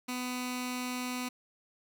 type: tone with notch filter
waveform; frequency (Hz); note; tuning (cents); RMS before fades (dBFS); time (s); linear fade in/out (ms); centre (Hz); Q
15% pulse; 250; B3; +21; -36; 0.08-1.29; 10; 580; 0.6
effects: none